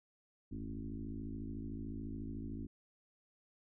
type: tone with frequency modulation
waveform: sine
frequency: 155.1 Hz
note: D#3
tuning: 5 cents flat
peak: -40 dBFS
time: 0.51-2.67 s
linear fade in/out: 10 ms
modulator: 53.8 Hz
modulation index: 2.9
effects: none